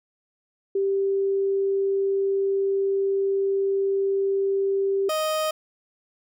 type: tone pair in turn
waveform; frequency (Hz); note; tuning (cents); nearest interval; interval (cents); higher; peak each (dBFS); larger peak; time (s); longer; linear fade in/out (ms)
sine / 30% pulse; 392 / 623.4; G4 / D#5; 0 / +3; minor sixth; 803; second; -20; neither; 0.75-5.09 / 5.09-5.51; first; 5
effects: none